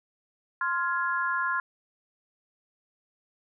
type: chord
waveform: sine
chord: F minor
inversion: second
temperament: just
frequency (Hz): 1047.7 / 1396.9 / 1676.3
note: C6 / F6 / Ab6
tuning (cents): +2 / 0 / +16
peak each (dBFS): -29 / -29 / -31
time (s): 0.61-1.6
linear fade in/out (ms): 2
effects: none